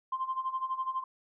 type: tone with tremolo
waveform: sine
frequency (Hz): 1046.5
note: C6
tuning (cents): 0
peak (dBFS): -27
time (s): 0.12-1.04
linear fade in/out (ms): 5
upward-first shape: sine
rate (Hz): 12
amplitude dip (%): 80
effects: tanh soft clip ceiling -23 dBFS